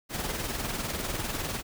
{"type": "noise with tremolo", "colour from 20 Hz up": "pink", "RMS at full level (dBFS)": -30, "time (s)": [0.09, 1.63], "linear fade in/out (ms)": 50, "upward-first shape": "triangle", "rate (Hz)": 20, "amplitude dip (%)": 60, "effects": []}